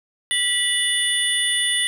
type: tone cluster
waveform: sine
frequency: 1962 / 2946 / 3518 / 9570 Hz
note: B6 / F#7 / A7 / D9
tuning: -12 / -8 / -1 / +32 cents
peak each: -23 dBFS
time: 0.31-1.87 s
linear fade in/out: 0 ms
effects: tanh soft clip ceiling -10 dBFS + 8-bit